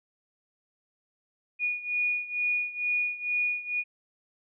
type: beating tone pair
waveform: sine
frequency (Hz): 2452 / 2454.2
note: D#7 / D#7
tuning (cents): -26 / -24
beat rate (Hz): 2.2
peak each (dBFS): -28 / -31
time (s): 1.59-3.84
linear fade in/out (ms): 50
effects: none